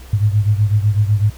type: beating tone pair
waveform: sine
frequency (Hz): 102.5 / 110.5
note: G#2 / A2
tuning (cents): -22 / +8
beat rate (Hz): 8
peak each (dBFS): -13 / -17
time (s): 0.13-1.3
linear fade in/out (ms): 5
effects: added 63 Hz sine -35 dBFS peak until 1.37 s + pink hiss -43 dBFS RMS until 1.37 s